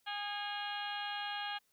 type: harmonic tone with a mistuned harmonic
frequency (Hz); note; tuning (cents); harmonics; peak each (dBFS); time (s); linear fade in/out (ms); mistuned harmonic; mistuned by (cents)
410; G#4; -22; 2 / 3 / 4 / 5 / 6 / 7 / 8 / 9 / 10; -41 / -49 / -43 / -53 / -50 / -46 / -45 / -57 / -52; 0.06-1.59; 20; 5; +80
effects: white hiss -75 dBFS RMS until 1.72 s